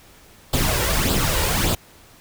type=noise with flanger; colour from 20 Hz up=pink; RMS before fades=-20 dBFS; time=0.53-1.75 s; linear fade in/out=5 ms; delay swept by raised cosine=0.24 to 2.14 ms; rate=1.7 Hz; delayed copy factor=+0.6; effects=pink hiss -49 dBFS RMS until 2.2 s